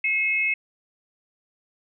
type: tone pair together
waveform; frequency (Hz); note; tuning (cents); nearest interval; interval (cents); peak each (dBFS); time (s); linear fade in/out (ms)
sine; 2159 / 2567; C#7 / E7; -46 / -47; minor third; 299; -23; 0.04-0.54; 5
effects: none